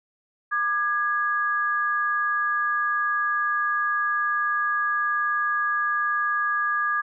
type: tone pair together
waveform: sine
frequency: 1200.2 / 1661.2 Hz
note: D6 / G#6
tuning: +37 / 0 cents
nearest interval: tritone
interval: 563 cents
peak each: -24 dBFS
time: 0.51-7.02 s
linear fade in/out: 20 ms
effects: none